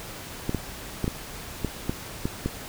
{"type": "clicks", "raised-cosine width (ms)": 3, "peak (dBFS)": -12, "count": 8, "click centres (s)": [0.494, 0.547, 1.043, 1.079, 1.647, 1.895, 2.255, 2.46], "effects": ["pink hiss -39 dBFS RMS until 2.68 s"]}